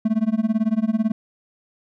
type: tone with tremolo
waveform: triangle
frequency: 220 Hz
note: A3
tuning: in tune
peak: -12 dBFS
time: 0.05-1.12 s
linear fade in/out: 5 ms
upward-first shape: sine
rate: 18 Hz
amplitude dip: 95%
effects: none